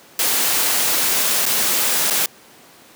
white noise with dropouts, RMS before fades -18 dBFS, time 0.19-2.26 s, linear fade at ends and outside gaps 2 ms, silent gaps 1.456-1.462 / 2.101-2.107 s, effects pink hiss -46 dBFS RMS until 2.95 s + high-pass 200 Hz 12 dB/octave

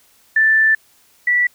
sine tone pair in turn, 1765 / 1956.8 Hz, A6 / B6, +5 / -16 cents, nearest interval major second, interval 179 cents, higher second, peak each -10 / -12 dBFS, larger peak first, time 0.36-0.75 / 1.27-1.47 s, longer first, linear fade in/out 5 ms, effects white hiss -54 dBFS RMS until 1.54 s

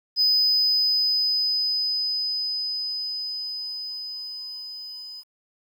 sine tone with level ramp, 5010 Hz, D#8, 11 cents sharp, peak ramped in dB -14 to -36 dBFS, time 0.16-5.24 s, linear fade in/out 50 ms, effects tanh soft clip ceiling -15 dBFS + 9-bit

